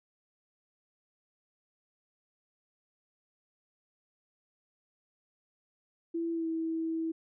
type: tone with pitch glide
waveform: sine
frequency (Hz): 333.7 to 325.1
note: E4 to E4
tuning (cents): +21 to -24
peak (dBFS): -30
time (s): 6.14-7.12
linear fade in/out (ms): 10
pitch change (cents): -45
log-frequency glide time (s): 6.32-6.47
effects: none